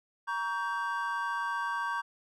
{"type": "chord", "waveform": "triangle", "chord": "G diminished", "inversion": "first", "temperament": "just", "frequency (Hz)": [940.8, 1128.9, 1568], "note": ["Bb5", "Db6", "G6"], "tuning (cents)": [16, 31, 0], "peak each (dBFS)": -33, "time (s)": [0.27, 2.02], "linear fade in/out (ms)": 20, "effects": []}